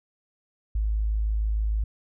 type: tone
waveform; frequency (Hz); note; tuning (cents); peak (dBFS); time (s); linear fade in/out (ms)
sine; 53.2; G#1; +42; -22; 0.75-1.84; 5
effects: none